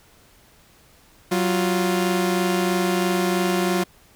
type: tone pair together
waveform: sawtooth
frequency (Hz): 186.53 / 350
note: F#3 / F4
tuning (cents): +14 / +4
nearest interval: major seventh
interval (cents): 1090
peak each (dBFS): -18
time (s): 1.31-3.84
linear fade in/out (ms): 10
effects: pink hiss -54 dBFS RMS until 4.15 s